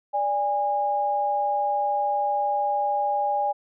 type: tone pair together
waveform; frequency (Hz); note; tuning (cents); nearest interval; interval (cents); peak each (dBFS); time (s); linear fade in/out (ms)
sine; 585 / 818; D5 / G#5; -7 / -26; tritone; 581; -28 / -22; 0.13-3.53; 20
effects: none